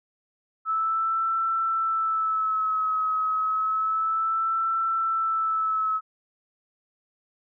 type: tone with vibrato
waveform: sine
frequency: 1306 Hz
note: E6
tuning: 17 cents flat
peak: -22 dBFS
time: 0.65-6.01 s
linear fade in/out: 50 ms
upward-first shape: sine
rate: 0.3 Hz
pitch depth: 39 cents each way
effects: none